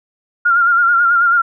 sine tone with vibrato, 1396.9 Hz, F6, in tune, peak -9 dBFS, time 0.45-1.42 s, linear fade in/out 10 ms, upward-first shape sine, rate 9.2 Hz, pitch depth 50 cents each way, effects none

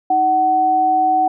sine tone pair together, 315.3 / 750 Hz, D#4 / F#5, +23 / +23 cents, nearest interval octave + minor third, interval 1500 cents, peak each -24 / -12 dBFS, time 0.1-1.28 s, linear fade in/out 5 ms, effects none

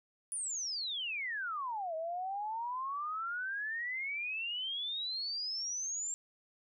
sine exponential two-way sweep, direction down then up, 9956 to 630 to 7470 Hz, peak -35 dBFS, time 0.32-6.14 s, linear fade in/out 0 ms, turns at 1.95 s, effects none

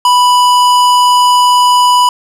sine tone with hard clipping, 987.8 Hz, B5, in tune, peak -7 dBFS, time 0.05-2.09 s, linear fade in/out 2 ms, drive 16 dB, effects none

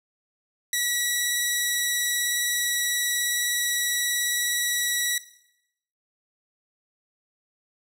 10% pulse tone with vibrato, 1937 Hz, B6, 34 cents flat, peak -14 dBFS, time 0.73-5.18 s, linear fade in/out 2 ms, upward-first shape sine, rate 19 Hz, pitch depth 13 cents each way, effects noise-tail reverb RT60 0.8 s tail -17 dB re dry

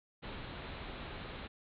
pink low-pass noise, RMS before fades -45 dBFS, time 0.22-1.48 s, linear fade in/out 20 ms, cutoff 4100 Hz, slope 96 dB/octave, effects none

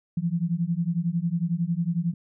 sine beating tone pair, 164.81 / 175.81 Hz, E3 / F3, 0 / +12 cents, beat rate 11 Hz, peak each -26 dBFS, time 0.17-2.14 s, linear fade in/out 5 ms, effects none

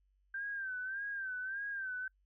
sine tone with vibrato, 1568 Hz, G6, in tune, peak -37 dBFS, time 0.34-2.08 s, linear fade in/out 5 ms, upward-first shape sine, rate 1.7 Hz, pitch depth 84 cents each way, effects noise-tail reverb RT60 0.1 s tail -26 dB re dry + added 48 Hz sine -70 dBFS peak until 2.25 s

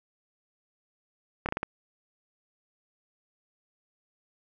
slowing click train, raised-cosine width 0.5 ms, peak -14 dBFS, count 5, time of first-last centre 1.46-1.631 s, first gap 28 ms, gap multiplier 1.29, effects none

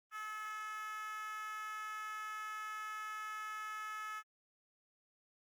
10% pulse tone with high-pass filter, 430 Hz, A4, 40 cents flat, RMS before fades -44 dBFS, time 0.11-4.23 s, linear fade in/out 50 ms, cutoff 1400 Hz, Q 8.9, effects Opus 32 kbps

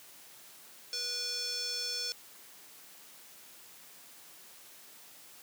square tone with band-pass filter, 487.5 Hz, B4, 23 cents flat, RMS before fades -36 dBFS, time 0.93-2.12 s, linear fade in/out 0 ms, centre 5100 Hz, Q 5.8, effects white hiss -54 dBFS RMS until 5.42 s + high-pass 150 Hz 12 dB/octave

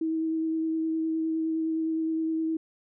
sine tone with vibrato, 321.2 Hz, E4, 45 cents flat, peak -25 dBFS, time 0.01-2.57 s, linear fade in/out 5 ms, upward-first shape sine, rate 9.7 Hz, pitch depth 12 cents each way, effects none

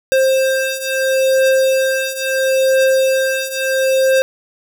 square beating tone pair, 528 / 528.74 Hz, C5 / C5, +16 / +18 cents, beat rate 0.74 Hz, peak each -18 / -15 dBFS, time 0.12-4.22 s, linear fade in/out 0 ms, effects none

